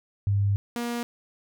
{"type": "tone pair in turn", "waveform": ["sine", "sawtooth"], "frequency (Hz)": [100.3, 237.9], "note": ["G2", "A#3"], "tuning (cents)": [40, 35], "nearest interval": "octave + minor third", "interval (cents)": 1495, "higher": "second", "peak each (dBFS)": [-20, -24], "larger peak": "first", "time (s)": [[0.27, 0.56], [0.76, 1.03]], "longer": "first", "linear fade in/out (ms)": 0, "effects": []}